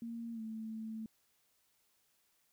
sine tone with pitch glide, 231.7 to 221 Hz, A#3 to A3, -10 to +8 cents, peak -40 dBFS, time 0.02-1.06 s, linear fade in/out 2 ms, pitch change -82 cents, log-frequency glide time 0.33-0.41 s, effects white hiss -75 dBFS RMS until 2.52 s

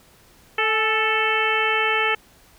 harmonic tone with a mistuned harmonic, 440 Hz, A4, in tune, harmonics 1 / 2 / 3 / 4 / 5 / 6 / 7, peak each -26 / -27 / -25 / -25 / -25 / -25 / -29 dBFS, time 0.58-2.15 s, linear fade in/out 5 ms, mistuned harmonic 2, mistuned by -49 cents, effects pink hiss -53 dBFS RMS until 2.58 s

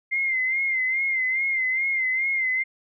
sine tone with vibrato, 2093 Hz, C7, in tune, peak -21 dBFS, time 0.11-2.64 s, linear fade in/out 20 ms, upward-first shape sine, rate 2.4 Hz, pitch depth 58 cents each way, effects none

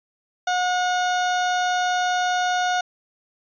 30% pulse tone, 725 Hz, F#5, 35 cents flat, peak -17 dBFS, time 0.47-2.81 s, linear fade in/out 5 ms, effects resampled to 16000 Hz

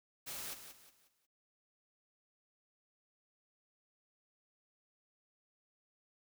white noise with echo, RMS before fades -44 dBFS, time 0.26-0.55 s, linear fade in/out 20 ms, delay 180 ms, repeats 4, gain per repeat -9 dB, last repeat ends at 1.27 s, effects none

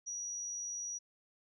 sine tone, 5800 Hz, F#8, 35 cents flat, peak -38 dBFS, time 0.06-0.99 s, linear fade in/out 20 ms, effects none

